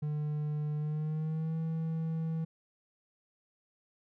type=tone with pitch glide; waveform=triangle; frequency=150 to 161.7 Hz; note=D3 to E3; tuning=+37 to -33 cents; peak=-29 dBFS; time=0.02-2.45 s; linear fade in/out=10 ms; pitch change=+130 cents; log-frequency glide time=0.77-1.57 s; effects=none